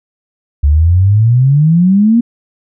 sine exponential sweep, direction up, 69.5 to 240.8 Hz, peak -5 dBFS, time 0.63-2.21 s, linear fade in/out 10 ms, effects none

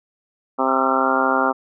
harmonic tone, 132.1 Hz, C3, 17 cents sharp, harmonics 2 / 3 / 4 / 5 / 6 / 7 / 8 / 9 / 10, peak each -24 / -27 / -25 / -26 / -24 / -25 / -27 / -24 / -28 dBFS, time 0.58-1.53 s, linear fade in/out 20 ms
sine tone with pitch glide, 1361 to 1392.8 Hz, F6 to F6, -45 to -5 cents, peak -22 dBFS, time 0.67-1.5 s, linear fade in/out 10 ms, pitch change +40 cents, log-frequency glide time 0.95-1.15 s
effects none

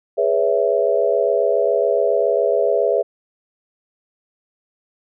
sine chord, C# minor seventh, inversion second, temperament equal with one note detuned, 415.3 / 493.9 / 561.1 / 659.3 Hz, G#4 / B4 / C#5 / E5, 0 / 0 / +21 / 0 cents, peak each -20 dBFS, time 0.17-3.03 s, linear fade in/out 20 ms, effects none

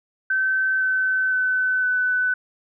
sine tone with pitch steps, 1538 / 1525.6 / 1513.3 / 1501.1 Hz, G6 / G6 / F#6 / F#6, -33 / -47 / +39 / +25 cents, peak -18 dBFS, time 0.3-2.34 s, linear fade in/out 5 ms, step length 510 ms, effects none

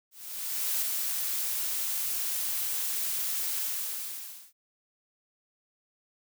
blue noise with ADSR envelope, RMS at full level -28 dBFS, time 0.11-4.53 s, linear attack 710 ms, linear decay 3 ms, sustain -3 dB, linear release 930 ms, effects none

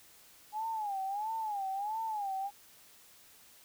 sine tone with vibrato, 830.6 Hz, G#5, in tune, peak -33 dBFS, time 0.52-2.51 s, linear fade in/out 50 ms, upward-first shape sine, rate 1.5 Hz, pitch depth 140 cents each way, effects white hiss -59 dBFS RMS until 3.64 s

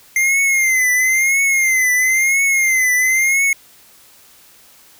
square tone with vibrato, 2094 Hz, C7, 1 cent sharp, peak -13 dBFS, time 0.16-3.53 s, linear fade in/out 2 ms, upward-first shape triangle, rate 0.99 Hz, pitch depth 100 cents each way, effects white hiss -47 dBFS RMS until 4.99 s

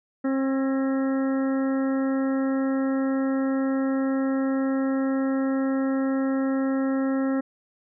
harmonic tone with a mistuned harmonic, 267.8 Hz, C4, 40 cents sharp, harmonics 1 / 2 / 3 / 4 / 5 / 6 / 7, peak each -22 / -30 / -40 / -43 / -38 / -44 / -42 dBFS, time 0.24-7.41 s, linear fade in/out 10 ms, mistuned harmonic 6, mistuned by +41 cents, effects none

